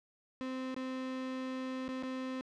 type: tone with dropouts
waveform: 35% pulse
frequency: 259.4 Hz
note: C4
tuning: 15 cents flat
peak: -35 dBFS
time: 0.41-2.41 s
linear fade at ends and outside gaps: 0 ms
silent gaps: 0.744-0.764 / 1.88-1.888 / 2.026-2.034 s
effects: low-pass 4000 Hz 12 dB/octave